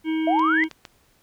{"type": "harmonic tone", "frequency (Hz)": 317.9, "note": "D#4", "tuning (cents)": 37, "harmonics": [1, 3, 5, 7, 9, 10], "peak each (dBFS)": [-21, -39, -43, -36, -46, -42], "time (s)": [0.04, 0.69], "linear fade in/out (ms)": 50}
{"type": "exponential sweep", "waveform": "sine", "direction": "up", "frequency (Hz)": [639, 2100], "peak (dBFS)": -18, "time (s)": [0.27, 0.64], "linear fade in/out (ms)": 5}
{"type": "clicks", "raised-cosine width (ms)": 0.2, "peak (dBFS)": -20, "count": 4, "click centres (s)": [0.394, 0.64, 0.713, 0.852]}
{"effects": ["pink hiss -61 dBFS RMS until 1.22 s"]}